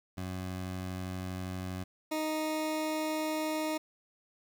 20% pulse tone pair in turn, 92.5 / 311.1 Hz, F#2 / D#4, 0 / 0 cents, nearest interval octave + major sixth, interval 2100 cents, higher second, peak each -31 / -26 dBFS, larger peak second, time 0.17-1.84 / 2.11-3.78 s, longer neither, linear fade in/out 10 ms, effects 11-bit

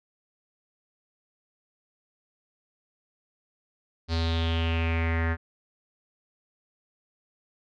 square tone with low-pass filter sweep, 82.41 Hz, E2, in tune, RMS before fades -26 dBFS, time 4.08-5.37 s, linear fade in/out 50 ms, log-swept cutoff 4500 to 1700 Hz, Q 5.1, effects none

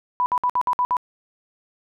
sine tone bursts, 990 Hz, B5, 4 cents sharp, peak -17 dBFS, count 7, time 0.2-0.968 s, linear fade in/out 0 ms, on 60 ms, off 58 ms, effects none

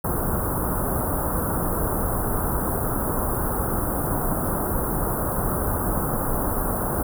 pink band-stop noise, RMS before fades -24 dBFS, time 0.04-7.03 s, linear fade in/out 5 ms, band 1400 to 10000 Hz, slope 48 dB/octave, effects none

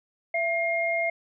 sine tone pair together, 670.9 / 2130 Hz, E5 / C7, +30 / +30 cents, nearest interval octave + minor sixth, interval 2000 cents, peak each -26 dBFS, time 0.34-1.1 s, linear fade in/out 5 ms, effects none

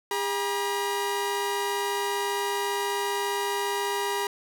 sawtooth tone pair together, 403.6 / 960 Hz, G#4 / B5, -49 / -49 cents, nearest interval octave + minor third, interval 1500 cents, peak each -25 dBFS, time 0.11-4.27 s, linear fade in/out 2 ms, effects none

